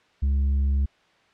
sine tone with tanh clipping, 69 Hz, C#2, 7 cents flat, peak -20 dBFS, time 0.22-0.86 s, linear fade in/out 10 ms, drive 4 dB, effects white hiss -60 dBFS RMS until 1.33 s + low-pass 3000 Hz 12 dB/octave

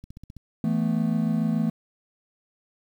click train, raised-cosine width 5 ms, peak -29 dBFS, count 6, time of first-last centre 0.04-0.367 s, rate 15.3 Hz
triangle chord, E suspended fourth, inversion none, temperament equal, 164.81 / 220 / 246.9 Hz, E3 / A3 / B3, 0 / 0 / 0 cents, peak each -24 / -22 / -27 dBFS, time 0.64-1.7 s, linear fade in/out 2 ms
effects 9-bit

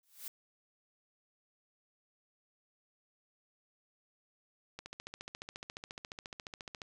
blue noise with exponential growth, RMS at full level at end -40 dBFS, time 0.03-0.28 s, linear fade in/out 2 ms, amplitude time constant 54 ms
click train, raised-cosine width 0.2 ms, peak -26 dBFS, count 30, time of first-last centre 4.79-6.818 s, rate 14.3 Hz
effects none

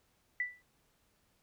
sine tone with exponential decay, 1975.5 Hz, B6, in tune, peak -28 dBFS, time 0.4-0.62 s, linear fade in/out 2 ms, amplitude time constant 47 ms, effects pink hiss -73 dBFS RMS until 1.42 s

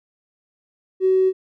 triangle tone with tanh clipping, 376.5 Hz, F#4, 30 cents sharp, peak -13 dBFS, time 1-1.33 s, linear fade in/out 50 ms, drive 2 dB, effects none

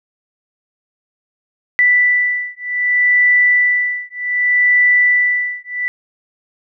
sine beating tone pair, 1975.5 / 1976.15 Hz, B6 / B6, 0 / +1 cents, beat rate 0.65 Hz, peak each -14 dBFS, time 1.79-5.88 s, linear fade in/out 0 ms, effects none

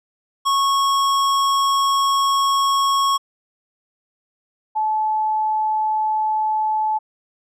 square / sine tone pair in turn, 1100 / 864.5 Hz, C#6 / A5, -14 / -31 cents, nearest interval major third, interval 417 cents, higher first, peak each -16 / -17 dBFS, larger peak first, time 0.45-3.18 / 4.75-6.99 s, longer first, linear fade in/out 20 ms, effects low-pass 10000 Hz 12 dB/octave

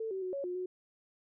sine tone with pitch steps, 445.2 / 381.5 / 369.2 / 556 / 358.7 / 366.3 Hz, A4 / G4 / F#4 / C#5 / F4 / F#4, +20 / -47 / -4 / +5 / +46 / -17 cents, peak -34 dBFS, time 0-0.66 s, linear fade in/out 5 ms, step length 110 ms, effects none

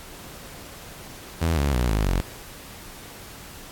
sawtooth tone with pitch steps, 82.41 / 70.92 / 61.03 / 52.52 / 45.19 Hz, E2 / C#2 / B1 / G#1 / F#1, 0 / +40 / -20 / +20 / -40 cents, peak -16 dBFS, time 1.41-2.21 s, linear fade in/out 10 ms, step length 160 ms, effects pink hiss -42 dBFS RMS until 3.71 s + AAC 64 kbps

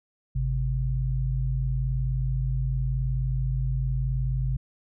sine tone pair together, 51.8 / 130.9 Hz, G#1 / C3, -4 / +1 cents, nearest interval octave + major third, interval 1605 cents, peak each -26 dBFS, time 0.35-4.57 s, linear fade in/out 10 ms, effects none

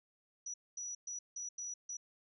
sine tone bursts at uneven times, 5870 Hz, F#8, 15 cents flat, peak -40 dBFS, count 6, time 0.46-0.54 / 0.77-0.95 / 1.07-1.19 / 1.36-1.49 / 1.58-1.74 / 1.89-1.97 s, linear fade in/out 5 ms, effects none

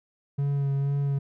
triangle tone with vibrato, 140 Hz, C#3, 18 cents sharp, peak -21 dBFS, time 0.38-1.19 s, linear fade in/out 10 ms, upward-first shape sine, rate 2.1 Hz, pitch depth 20 cents each way, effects none

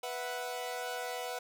sawtooth chord, B suspended fourth, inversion none, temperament equal, 493.9 / 659.3 / 740 Hz, B4 / E5 / F#5, 0 / 0 / 0 cents, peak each -36 / -40 / -36 dBFS, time 0.03-1.39 s, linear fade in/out 5 ms, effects none

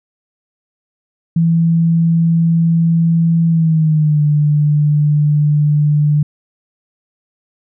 sine tone with pitch glide, 165.9 to 148.66 Hz, E3 to D3, +11 to +21 cents, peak -9 dBFS, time 1.36-6.23 s, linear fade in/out 5 ms, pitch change -190 cents, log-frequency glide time 3.48-4.21 s, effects none

